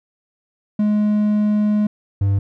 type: tone pair in turn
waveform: triangle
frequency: 210 / 99.11 Hz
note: G#3 / G2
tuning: +19 / +20 cents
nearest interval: octave + minor second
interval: 1299 cents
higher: first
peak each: -12 dBFS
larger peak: neither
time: 0.79-1.87 / 2.21-2.39 s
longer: first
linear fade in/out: 5 ms
effects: none